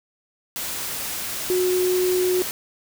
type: tone in noise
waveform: sine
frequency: 365 Hz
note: F#4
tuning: 24 cents flat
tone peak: -18 dBFS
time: 1.5-2.42 s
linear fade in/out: 0 ms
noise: white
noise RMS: -29 dBFS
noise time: 0.56-2.51 s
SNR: +8 dB
effects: none